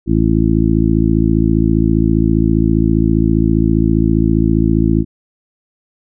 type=harmonic tone; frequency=55 Hz; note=A1; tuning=in tune; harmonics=1 / 2 / 3 / 4 / 5 / 6; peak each=-17 / -17 / -17 / -17 / -17 / -17 dBFS; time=0.06-5.05 s; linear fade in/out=50 ms; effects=none